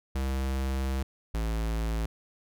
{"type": "tone pair in turn", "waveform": "square", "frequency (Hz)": [66.4, 55.34], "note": ["C2", "A1"], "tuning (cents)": [26, 11], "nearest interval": "minor third", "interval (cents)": 315, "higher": "first", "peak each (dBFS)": -28, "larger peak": "neither", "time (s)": [[0.15, 1.03], [1.34, 2.06]], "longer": "first", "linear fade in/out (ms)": 5, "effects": []}